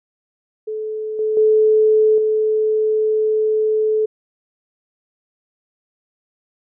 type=tone with level steps; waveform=sine; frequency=432.8 Hz; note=A4; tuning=29 cents flat; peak=-22 / -16 / -10 / -14 dBFS; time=0.67-4.06 s; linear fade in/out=10 ms; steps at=1.19 / 1.37 / 2.18 s; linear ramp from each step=2 ms; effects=none